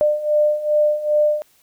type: beating tone pair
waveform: sine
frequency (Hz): 598 / 600.5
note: D5 / D5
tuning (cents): +31 / +38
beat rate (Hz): 2.5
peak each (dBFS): -20 / -16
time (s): 0.01-1.42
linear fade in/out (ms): 0
effects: white hiss -57 dBFS RMS until 1.62 s